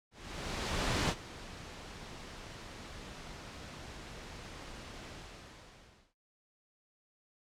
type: noise with ADSR envelope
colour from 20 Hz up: pink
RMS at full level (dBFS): -30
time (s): 0.11-6.14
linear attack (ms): 980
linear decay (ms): 57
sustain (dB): -17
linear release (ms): 1100
effects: noise-tail reverb RT60 0.3 s tail -23 dB re dry + low-pass 6000 Hz 12 dB/octave